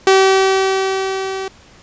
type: tone with level ramp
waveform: sawtooth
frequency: 383.7 Hz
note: G4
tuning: 37 cents flat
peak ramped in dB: -3 to -18 dBFS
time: 0.07-1.48 s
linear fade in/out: 2 ms
effects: pink hiss -45 dBFS RMS until 1.82 s + resampled to 16000 Hz